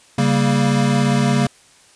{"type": "chord", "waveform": "square", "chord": "G diminished", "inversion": "second", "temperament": "equal", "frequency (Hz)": [138.59, 196, 233.1], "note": ["Db3", "G3", "Bb3"], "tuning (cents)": [0, 0, 0], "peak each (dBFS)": [-18, -21, -19], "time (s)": [0.18, 1.47], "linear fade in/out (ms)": 5, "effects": ["white hiss -50 dBFS RMS until 1.95 s", "resampled to 22050 Hz"]}